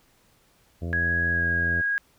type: harmonic tone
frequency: 85 Hz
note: F2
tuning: 46 cents flat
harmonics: 1 / 2 / 3 / 4 / 5 / 6 / 7 / 8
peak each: -29 / -35 / -39 / -41 / -43 / -45 / -46 / -47 dBFS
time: 0.81-1.82 s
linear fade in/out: 20 ms
type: tone with pitch glide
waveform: sine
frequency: 1661.2 to 1642.1 Hz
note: G#6 to G#6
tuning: 0 to -20 cents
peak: -22 dBFS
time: 0.93-1.98 s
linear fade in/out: 0 ms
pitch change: -20 cents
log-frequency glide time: 1.29-1.46 s
effects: pink hiss -62 dBFS RMS until 2.18 s